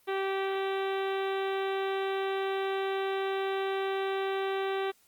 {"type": "harmonic tone", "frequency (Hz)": 387.8, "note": "G4", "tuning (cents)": -19, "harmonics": [1, 2, 3, 4, 5, 6, 7, 8, 9, 10], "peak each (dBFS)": [-30, -36, -40, -42, -44, -46, -47, -48, -49, -50], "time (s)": [0.07, 4.92], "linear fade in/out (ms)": 20, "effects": ["white hiss -65 dBFS RMS until 5.07 s", "Opus 32 kbps"]}